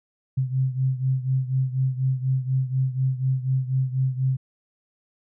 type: beating tone pair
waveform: sine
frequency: 130 / 134.1 Hz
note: C3 / C3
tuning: -11 / +43 cents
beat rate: 4.1 Hz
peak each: -22 / -26 dBFS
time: 0.37-4.37 s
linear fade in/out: 10 ms
effects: none